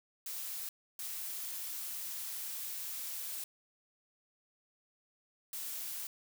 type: noise bursts at uneven times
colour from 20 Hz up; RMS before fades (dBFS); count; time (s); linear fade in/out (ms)
blue; -41; 3; 0.26-0.69 / 0.99-3.44 / 5.53-6.07; 2
effects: none